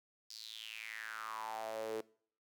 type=tone with high-pass filter sweep; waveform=sawtooth; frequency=110.7 Hz; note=A2; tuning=11 cents sharp; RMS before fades=-44 dBFS; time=0.3-2.01 s; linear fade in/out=5 ms; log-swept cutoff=5000 to 400 Hz; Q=6.4; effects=noise-tail reverb RT60 0.5 s tail -21 dB re dry